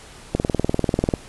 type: click train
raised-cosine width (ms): 2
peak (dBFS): -5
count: 17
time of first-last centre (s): 0.35-1.138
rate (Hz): 20.3
effects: pink hiss -43 dBFS RMS until 1.28 s + resampled to 24000 Hz